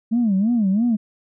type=tone with vibrato; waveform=sine; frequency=214.1 Hz; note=A3; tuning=47 cents flat; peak=-14 dBFS; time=0.11-0.97 s; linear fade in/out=20 ms; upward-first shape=sine; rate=3 Hz; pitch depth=220 cents each way; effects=tanh soft clip ceiling -12 dBFS